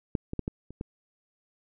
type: clicks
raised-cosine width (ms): 3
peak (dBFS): -13 / -20 / -16 / -17 / -30 / -21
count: 6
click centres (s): 0.152 / 0.334 / 0.393 / 0.479 / 0.706 / 0.811
effects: none